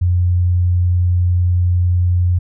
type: tone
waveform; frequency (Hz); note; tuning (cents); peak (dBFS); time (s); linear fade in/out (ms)
sine; 88.9; F2; +31; -11; 0.01-2.39; 10
effects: none